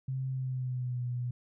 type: tone with pitch glide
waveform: sine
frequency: 131.8 to 122.97 Hz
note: C3 to B2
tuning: +13 to -7 cents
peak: -31 dBFS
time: 0.08-1.31 s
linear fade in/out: 5 ms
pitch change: -120 cents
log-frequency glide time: 0.29-1.03 s
effects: none